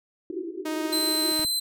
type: band-pass noise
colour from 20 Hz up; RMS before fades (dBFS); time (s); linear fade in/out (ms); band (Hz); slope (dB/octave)
white; -34; 0.3-1.32; 2; 320 to 380; 96
type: tone with vibrato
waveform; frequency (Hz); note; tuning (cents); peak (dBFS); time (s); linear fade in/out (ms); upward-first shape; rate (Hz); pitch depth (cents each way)
sawtooth; 312.3; D#4; +7; -24; 0.65-1.45; 10; triangle; 17; 14
type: tone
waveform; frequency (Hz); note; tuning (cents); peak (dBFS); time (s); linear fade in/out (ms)
sawtooth; 4068; C8; -50; -21; 0.92-1.6; 10
type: clicks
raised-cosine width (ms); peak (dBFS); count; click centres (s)
3; -27; 2; 1.395 / 1.449
effects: none